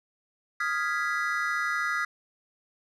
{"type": "chord", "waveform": "triangle", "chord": "F half-diminished seventh", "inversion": "third", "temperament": "equal", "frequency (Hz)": [1244.5, 1396.9, 1661.2, 1975.5], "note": ["Eb6", "F6", "Ab6", "Cb7"], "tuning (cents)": [0, 0, 0, 0], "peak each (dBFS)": -30, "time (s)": [0.6, 2.05], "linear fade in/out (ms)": 5, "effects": []}